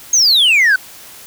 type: exponential sweep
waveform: sine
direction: down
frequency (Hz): 6610 to 1482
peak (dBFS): -5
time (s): 0.13-0.76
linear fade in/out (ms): 5
effects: tanh soft clip ceiling -7 dBFS + white hiss -37 dBFS RMS until 1.26 s